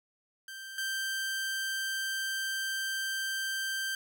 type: tone pair in turn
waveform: sawtooth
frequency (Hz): 1568 / 1568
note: G6 / G6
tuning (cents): 0 / 0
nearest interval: unison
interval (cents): 0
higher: neither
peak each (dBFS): -38 / -28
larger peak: second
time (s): 0.48-0.78 / 0.78-3.95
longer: second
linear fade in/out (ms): 2
effects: none